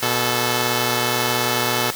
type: tone pair together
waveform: 5% pulse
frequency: 121.81 / 435.6 Hz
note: B2 / A4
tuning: -23 / -17 cents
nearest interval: octave + minor seventh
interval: 2206 cents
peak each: -10 dBFS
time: 0.02-1.91 s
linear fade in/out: 10 ms
effects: white hiss -31 dBFS RMS until 1.95 s